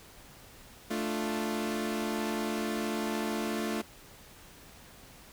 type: chord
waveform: sawtooth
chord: D minor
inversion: second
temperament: equal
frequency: 220 / 293.7 / 349.2 Hz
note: A3 / D4 / F4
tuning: 0 / 0 / 0 cents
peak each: -29 / -34 / -32 dBFS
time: 0.9-3.82 s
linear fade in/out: 10 ms
effects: pink hiss -53 dBFS RMS until 5.32 s